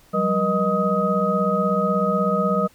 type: tone cluster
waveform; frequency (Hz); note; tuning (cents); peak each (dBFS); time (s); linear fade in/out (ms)
sine; 180.3 / 196.6 / 479.3 / 619 / 1259; F#3 / G3 / A#4 / D#5 / D#6; -45 / +5 / +48 / -9 / +20; -26 / -23 / -25 / -24 / -23; 0.13-2.68; 20
effects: pink hiss -54 dBFS RMS until 2.74 s